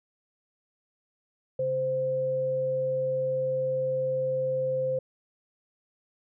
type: tone pair together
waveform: sine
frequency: 137.61 / 520 Hz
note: C#3 / C5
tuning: -12 / -11 cents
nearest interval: octave + major seventh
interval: 2301 cents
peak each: -37 / -25 dBFS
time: 1.59-4.99 s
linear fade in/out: 5 ms
effects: none